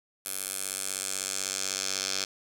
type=tone with band-pass filter sweep; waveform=10% pulse; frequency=96.1 Hz; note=G2; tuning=34 cents flat; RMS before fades=-33 dBFS; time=0.25-2.25 s; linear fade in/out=10 ms; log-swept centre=11000 to 5400 Hz; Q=1.9; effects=none